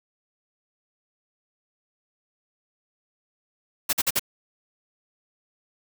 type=noise bursts; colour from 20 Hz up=white; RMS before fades=-22 dBFS; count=4; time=3.89-4.195 s; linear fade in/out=10 ms; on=41 ms; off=47 ms; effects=none